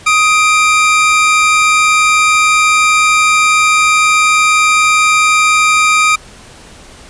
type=tone pair together; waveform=45% pulse; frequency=1251.2 / 2362 Hz; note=D#6 / D7; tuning=+9 / +9 cents; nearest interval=major seventh; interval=1100 cents; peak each=-10 dBFS; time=0.06-6.16 s; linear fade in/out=10 ms; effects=pink hiss -37 dBFS RMS until 7.09 s + resampled to 22050 Hz